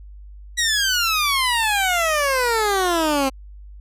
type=exponential sweep; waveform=15% pulse; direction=down; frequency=1940 to 261.6 Hz; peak=-11 dBFS; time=0.57-3.3 s; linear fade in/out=20 ms; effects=added 50 Hz sine -37 dBFS peak until 3.8 s + resampled to 32000 Hz